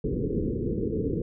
white low-pass noise, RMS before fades -28 dBFS, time 0.04-1.22 s, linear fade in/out 5 ms, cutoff 480 Hz, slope 96 dB/octave, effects none

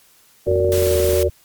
sine chord, Gb augmented, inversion none, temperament just, 370 / 462.5 / 578.1 Hz, Gb4 / Bb4 / D5, 0 / -14 / -27 cents, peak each -18 / -20 / -19 dBFS, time 0.46-1.29 s, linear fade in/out 20 ms
click train, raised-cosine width 2 ms, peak -16 dBFS, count 16, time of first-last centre 0.47-1.134 s, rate 22.6 Hz
sine tone with pitch glide, 87.7 to 79.96 Hz, F2 to D#2, +8 to +48 cents, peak -21 dBFS, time 0.48-1.3 s, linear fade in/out 5 ms, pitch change -160 cents, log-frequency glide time 0.79-0.98 s
white noise, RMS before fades -27 dBFS, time 0.72-1.23 s, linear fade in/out 0 ms
effects white hiss -53 dBFS RMS until 1.44 s + MP3 96 kbps

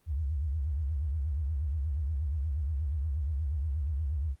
sine tone with vibrato, 73.42 Hz, D2, in tune, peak -28 dBFS, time 0.06-4.36 s, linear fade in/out 50 ms, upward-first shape triangle, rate 8.4 Hz, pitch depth 240 cents each way, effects pink hiss -70 dBFS RMS until 4.4 s + Opus 24 kbps

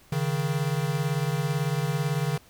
square beating tone pair, 138.59 / 156.59 Hz, C#3 / D#3, 0 / +11 cents, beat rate 18 Hz, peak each -28 dBFS, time 0.12-2.38 s, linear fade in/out 5 ms, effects pink hiss -56 dBFS RMS until 2.49 s

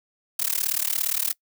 blue noise with amplitude modulation, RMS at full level -21 dBFS, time 0.39-1.33 s, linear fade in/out 5 ms, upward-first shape sine, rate 37.3 Hz, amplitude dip 100%, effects noise-tail reverb RT60 0.1 s tail -24 dB re dry

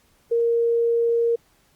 sine tone, 466.3 Hz, A#4, 1 cent sharp, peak -17 dBFS, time 0.31-1.36 s, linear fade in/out 10 ms, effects pink hiss -61 dBFS RMS until 1.75 s + Opus 48 kbps

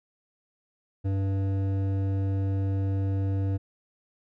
sine tone with hard clipping, 97.3 Hz, G2, 12 cents flat, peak -26 dBFS, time 1.04-3.58 s, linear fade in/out 20 ms, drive 11 dB, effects none

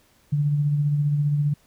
sine tone with tremolo, 146.2 Hz, D3, 7 cents flat, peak -17 dBFS, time 0.32-1.54 s, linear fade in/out 10 ms, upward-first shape sine, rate 15 Hz, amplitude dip 35%, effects pink hiss -60 dBFS RMS until 1.66 s

